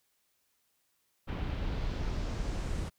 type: noise with low-pass filter sweep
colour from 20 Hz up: brown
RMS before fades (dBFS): -34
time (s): 1.27-2.9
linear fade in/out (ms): 20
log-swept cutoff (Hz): 2900 to 9200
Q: 1.4
effects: white hiss -75 dBFS RMS until 2.98 s